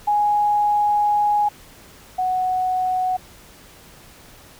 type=tone pair in turn; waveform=sine; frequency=830.6 / 740 Hz; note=G#5 / F#5; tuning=0 / 0 cents; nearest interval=major second; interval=200 cents; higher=first; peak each=-15 / -18 dBFS; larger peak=first; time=0.07-1.49 / 2.18-3.17 s; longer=first; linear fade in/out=10 ms; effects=pink hiss -46 dBFS RMS until 4.59 s